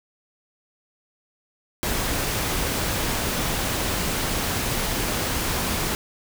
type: noise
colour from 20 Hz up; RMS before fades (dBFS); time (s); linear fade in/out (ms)
pink; -25; 1.83-5.95; 0
effects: none